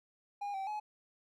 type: tone with pitch steps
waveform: triangle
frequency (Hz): 813 / 774 / 846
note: G#5 / G5 / G#5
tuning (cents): -37 / -22 / +32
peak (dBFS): -34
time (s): 0.41-0.8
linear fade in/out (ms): 10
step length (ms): 130
effects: none